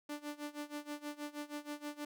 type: tone with tremolo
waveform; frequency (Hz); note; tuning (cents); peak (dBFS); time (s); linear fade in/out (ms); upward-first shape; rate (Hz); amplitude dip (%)
sawtooth; 294.6; D4; +6; -35; 0.09-2.05; 5; sine; 6.3; 90
effects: none